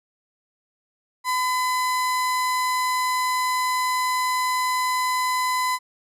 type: tone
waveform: 35% pulse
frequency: 1010 Hz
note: B5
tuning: 39 cents sharp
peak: -19 dBFS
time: 1.24-5.79 s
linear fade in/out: 50 ms
effects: resampled to 32000 Hz